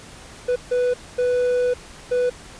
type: tone bursts at uneven times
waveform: triangle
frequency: 494.4 Hz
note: B4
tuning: 2 cents sharp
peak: -15 dBFS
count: 4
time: 0.48-0.56 / 0.71-0.94 / 1.18-1.74 / 2.11-2.3 s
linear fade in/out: 10 ms
effects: pink hiss -42 dBFS RMS until 2.59 s + resampled to 22050 Hz